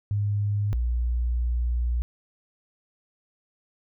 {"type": "tone pair in turn", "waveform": "sine", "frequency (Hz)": [102.7, 59.84], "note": ["G#2", "A#1"], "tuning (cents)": [-19, 46], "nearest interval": "major sixth", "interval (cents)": 935, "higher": "first", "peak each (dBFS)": -22, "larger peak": "neither", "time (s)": [[0.11, 0.73], [0.73, 2.02]], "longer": "second", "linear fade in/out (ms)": 0, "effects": []}